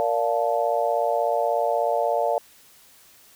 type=chord; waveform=sine; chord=Bb major seventh; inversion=none; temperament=just; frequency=466.2 / 582.7 / 699.2 / 874.1 Hz; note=Bb4 / D5 / F5 / A5; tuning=0 / -14 / +2 / -12 cents; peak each=-27 / -24 / -24 / -28 dBFS; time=0-2.38 s; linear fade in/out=0 ms; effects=white hiss -53 dBFS RMS until 3.35 s